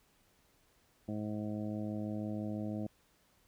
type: harmonic tone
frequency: 106 Hz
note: G#2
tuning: 36 cents sharp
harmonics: 1 / 2 / 3 / 4 / 5 / 6 / 7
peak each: -42 / -38 / -42 / -54 / -48 / -48 / -55 dBFS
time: 1.08-2.87 s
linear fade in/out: 5 ms
effects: pink hiss -70 dBFS RMS until 3.47 s